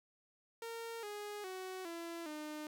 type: tone with pitch steps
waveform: sawtooth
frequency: 460 / 414.6 / 373.6 / 336.7 / 303.5 Hz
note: A#4 / G#4 / F#4 / E4 / D#4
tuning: -23 / -3 / +17 / +37 / -43 cents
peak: -39 dBFS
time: 0.62-2.67 s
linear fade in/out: 2 ms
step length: 410 ms
effects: none